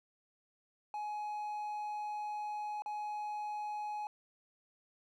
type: tone with dropouts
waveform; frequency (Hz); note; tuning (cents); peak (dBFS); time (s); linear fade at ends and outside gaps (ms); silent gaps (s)
triangle; 840; G#5; +19; -35; 0.94-4.07; 1; 2.821-2.86
effects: none